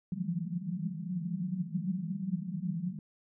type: band-pass noise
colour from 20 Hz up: white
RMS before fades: -35 dBFS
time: 0.12-2.99 s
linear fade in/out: 2 ms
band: 160 to 200 Hz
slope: 96 dB/octave
effects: none